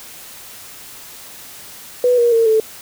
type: tone with pitch steps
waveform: sine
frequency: 493.9 / 474.9 / 456.6 / 439 Hz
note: B4 / A#4 / A#4 / A4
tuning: 0 / +32 / -36 / -4 cents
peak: -10 dBFS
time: 2.04-2.6 s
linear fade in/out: 2 ms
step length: 140 ms
effects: white hiss -37 dBFS RMS until 2.81 s